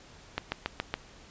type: click train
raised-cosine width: 0.3 ms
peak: -13 dBFS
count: 5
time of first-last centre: 0.38-0.94 s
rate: 7.14 Hz
effects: pink hiss -53 dBFS RMS until 1.3 s + resampled to 16000 Hz